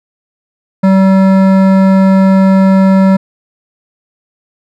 sine tone with hard clipping, 191.6 Hz, G3, 39 cents flat, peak -6 dBFS, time 0.83-3.17 s, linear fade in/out 10 ms, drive 14 dB, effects none

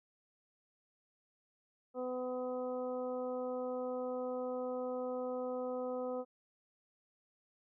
harmonic tone, 252.2 Hz, B3, 36 cents sharp, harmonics 1 / 2 / 3 / 4 / 5, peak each -43 / -37 / -47 / -52 / -50 dBFS, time 1.94-6.25 s, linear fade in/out 50 ms, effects none

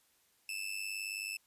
sawtooth tone with amplitude modulation, 2637 Hz, E7, in tune, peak -31 dBFS, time 0.49-1.37 s, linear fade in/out 2 ms, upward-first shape sine, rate 99 Hz, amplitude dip 75%, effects white hiss -71 dBFS RMS until 1.46 s + resampled to 32000 Hz

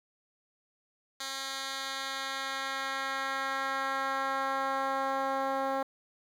10% pulse tone with band-pass filter sweep, 269.7 Hz, C#4, 47 cents flat, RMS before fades -33 dBFS, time 1.2-5.83 s, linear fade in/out 5 ms, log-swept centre 4700 to 640 Hz, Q 0.97, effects 9-bit

